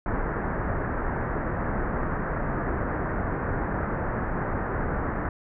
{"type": "low-pass noise", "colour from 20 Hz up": "pink", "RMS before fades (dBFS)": -28, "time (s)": [0.06, 5.29], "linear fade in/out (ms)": 2, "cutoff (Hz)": 1800, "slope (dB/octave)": 48, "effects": []}